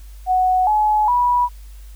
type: tone with pitch steps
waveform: sine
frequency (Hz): 740 / 850 / 976.4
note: F#5 / G#5 / B5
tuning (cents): 0 / +40 / -20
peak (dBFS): -13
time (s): 0.26-1.49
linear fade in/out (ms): 50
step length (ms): 410
effects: added 50 Hz sine -35 dBFS peak until 1.95 s + white hiss -52 dBFS RMS until 1.95 s